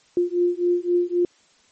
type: beating tone pair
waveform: sine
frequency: 350 / 353.8 Hz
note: F4 / F4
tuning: +4 / +23 cents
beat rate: 3.8 Hz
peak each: -21 dBFS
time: 0.17-1.25 s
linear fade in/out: 2 ms
effects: white hiss -58 dBFS RMS until 1.71 s + MP3 32 kbps